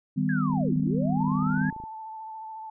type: chord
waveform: sine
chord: Eb augmented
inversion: none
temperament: equal with one note detuned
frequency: 155.56 / 196 / 253 Hz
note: Eb3 / G3 / B3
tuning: 0 / 0 / +42 cents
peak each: -27 dBFS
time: 0.16-1.71 s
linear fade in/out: 20 ms
type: linear two-way sweep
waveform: sine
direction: down then up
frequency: 1700 to 149.1 to 1700 Hz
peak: -31 dBFS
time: 0.29-1.7 s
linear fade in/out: 2 ms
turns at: 0.77 s
type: click train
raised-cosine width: 3 ms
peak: -31 dBFS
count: 37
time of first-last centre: 0.5-1.838 s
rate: 26.9 Hz
type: tone with vibrato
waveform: sine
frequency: 880 Hz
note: A5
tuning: in tune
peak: -36 dBFS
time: 1.2-2.7 s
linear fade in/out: 5 ms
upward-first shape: sine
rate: 14 Hz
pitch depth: 21 cents each way
effects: none